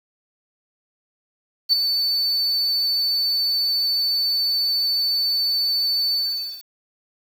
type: tone with ADSR envelope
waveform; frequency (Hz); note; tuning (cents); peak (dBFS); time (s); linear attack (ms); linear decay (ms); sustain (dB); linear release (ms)
triangle; 4507; C#8; +28; -8; 1.69-6.64; 39; 8; -9; 500
effects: tanh soft clip ceiling -9 dBFS + 7-bit